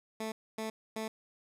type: tone bursts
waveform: 15% pulse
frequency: 220 Hz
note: A3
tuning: in tune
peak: -29 dBFS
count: 3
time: 0.2-1.08 s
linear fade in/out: 5 ms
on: 120 ms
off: 260 ms
effects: resampled to 32000 Hz